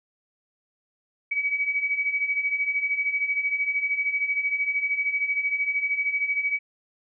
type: beating tone pair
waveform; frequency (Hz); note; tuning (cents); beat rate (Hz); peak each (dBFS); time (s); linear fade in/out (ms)
sine; 2263 / 2276; C#7 / C#7; +35 / +45; 13; -29 / -24; 1.31-6.59; 10
effects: none